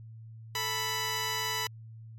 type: tone pair together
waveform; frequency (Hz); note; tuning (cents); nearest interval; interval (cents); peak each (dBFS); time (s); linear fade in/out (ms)
10% pulse; 440 / 987.8; A4 / B5; 0 / 0; octave + major second; 1400; -29 / -22; 0.55-1.67; 2
effects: added 112 Hz sine -44 dBFS peak until 2.18 s + MP3 64 kbps